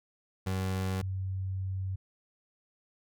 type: tone pair in turn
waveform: 30% pulse / sine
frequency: 94.4 / 94.87 Hz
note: F#2 / F#2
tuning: +35 / +44 cents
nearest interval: unison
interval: 9 cents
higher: second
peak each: -27 / -31 dBFS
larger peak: first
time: 0.46-1.02 / 1.02-1.96 s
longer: second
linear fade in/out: 10 ms
effects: none